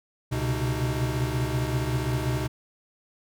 square tone cluster, 69 / 123.9 / 129.4 / 139.1 / 309.2 Hz, C#2 / B2 / C3 / C#3 / D#4, -7 / +6 / -19 / +6 / -11 cents, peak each -34 / -28 / -33 / -35 / -35 dBFS, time 0.31-2.48 s, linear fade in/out 20 ms, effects none

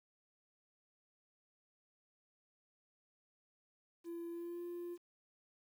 triangle tone with pitch glide, 339.5 to 348 Hz, F4 to F4, -49 to -6 cents, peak -39 dBFS, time 4.04-4.98 s, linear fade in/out 50 ms, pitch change +43 cents, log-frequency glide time 4.32-4.63 s, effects tanh soft clip ceiling -37 dBFS + 11-bit

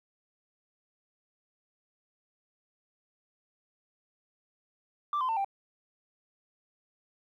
sine tone with pitch steps, 1174.7 / 1028.6 / 900.6 / 788.6 Hz, D6 / C6 / A5 / G5, 0 / -30 / +40 / +10 cents, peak -25 dBFS, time 5.13-5.446 s, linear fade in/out 2 ms, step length 79 ms, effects tanh soft clip ceiling -25 dBFS + 11-bit

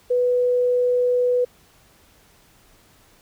sine tone, 493.9 Hz, B4, in tune, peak -16 dBFS, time 0.1-1.45 s, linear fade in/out 10 ms, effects pink hiss -55 dBFS RMS until 3.21 s

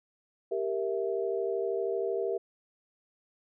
sine chord, E diminished, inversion first, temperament equal with one note detuned, 393.4 / 466.2 / 659.3 Hz, G4 / Bb4 / E5, +6 / 0 / 0 cents, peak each -31 / -32 / -36 dBFS, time 0.51-2.38 s, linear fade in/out 10 ms, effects none

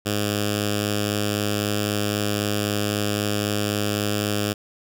5% pulse tone with notch filter, 103.83 Hz, G#2, in tune, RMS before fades -24 dBFS, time 0.05-4.54 s, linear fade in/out 20 ms, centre 930 Hz, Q 0.72, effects none

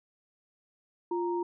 sine tone pair together, 349.2 / 932.3 Hz, F4 / A#5, 0 / 0 cents, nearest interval octave + perfect fourth, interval 1700 cents, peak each -29 / -34 dBFS, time 1.11-1.43 s, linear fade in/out 5 ms, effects none

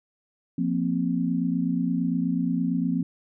sine chord, F suspended fourth, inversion none, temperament equal, 174.61 / 233.1 / 261.6 Hz, F3 / Bb3 / C4, 0 / 0 / 0 cents, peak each -26 / -28 / -26 dBFS, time 0.58-3.03 s, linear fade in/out 5 ms, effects none

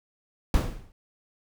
brown noise with exponential decay, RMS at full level -17 dBFS, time 0.54-0.92 s, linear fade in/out 1 ms, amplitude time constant 82 ms, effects none

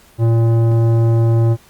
sine tone with tanh clipping, 114.9 Hz, A#2, 25 cents flat, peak -12 dBFS, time 0.18-1.57 s, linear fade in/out 50 ms, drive 14 dB, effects pink hiss -48 dBFS RMS until 1.69 s + Opus 48 kbps

